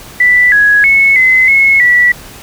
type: tone with pitch steps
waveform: sine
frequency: 1976 / 1669 / 2197 / 2042 / 2181 / 1951 Hz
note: B6 / G#6 / C#7 / C7 / C#7 / B6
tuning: 0 / +8 / -16 / -43 / -29 / -22 cents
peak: -4 dBFS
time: 0.2-2.12 s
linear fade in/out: 5 ms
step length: 320 ms
effects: pink hiss -32 dBFS RMS until 2.42 s